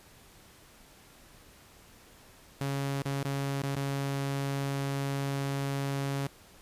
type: tone with dropouts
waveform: sawtooth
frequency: 138.59 Hz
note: C#3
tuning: in tune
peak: -26 dBFS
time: 2.61-6.27 s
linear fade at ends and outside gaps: 0 ms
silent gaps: 3.019-3.055 / 3.228-3.25 / 3.618-3.636 / 3.753-3.766 s
effects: pink hiss -56 dBFS RMS until 6.61 s + resampled to 32000 Hz